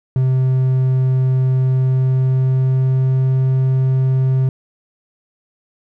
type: tone with pitch glide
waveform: triangle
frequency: 130 to 131.28 Hz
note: C3 to C3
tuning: -11 to +6 cents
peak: -10 dBFS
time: 0.16-4.49 s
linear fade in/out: 2 ms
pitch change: +17 cents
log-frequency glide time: 1.58-3.38 s
effects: none